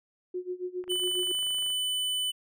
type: tone with tremolo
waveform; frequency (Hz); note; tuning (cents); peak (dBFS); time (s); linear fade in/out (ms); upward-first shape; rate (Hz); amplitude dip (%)
sine; 362.7; F#4; -34; -29; 0.34-1.32; 5; sine; 7.3; 90
type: click train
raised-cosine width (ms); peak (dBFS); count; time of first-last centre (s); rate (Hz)
0.5; -35; 23; 0.84-1.703; 25.5
type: tone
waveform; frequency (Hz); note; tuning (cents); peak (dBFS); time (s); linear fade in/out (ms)
square; 3000; F#7; +23; -28; 0.89-2.32; 20
effects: none